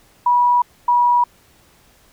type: tone pair in turn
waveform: sine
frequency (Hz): 973 / 968.3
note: B5 / B5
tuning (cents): -26 / -34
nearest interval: unison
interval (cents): 8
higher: first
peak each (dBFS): -11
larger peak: neither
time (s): 0.26-0.62 / 0.88-1.24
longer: neither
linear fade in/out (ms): 5
effects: pink hiss -53 dBFS RMS until 2.12 s